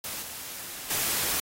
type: noise with level steps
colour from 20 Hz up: white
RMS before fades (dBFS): -35 / -39 / -28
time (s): 0.04-1.4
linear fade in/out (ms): 2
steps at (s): 0.22 / 0.9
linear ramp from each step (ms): 5
effects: AAC 48 kbps